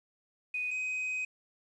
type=tone pair in turn; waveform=sine / triangle; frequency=2489 / 2514 Hz; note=D#7 / D#7; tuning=0 / +17 cents; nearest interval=unison; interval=17 cents; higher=second; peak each=-31 / -30 dBFS; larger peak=second; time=0.54-0.71 / 0.71-1.25 s; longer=second; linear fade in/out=5 ms; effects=resampled to 22050 Hz + 10-bit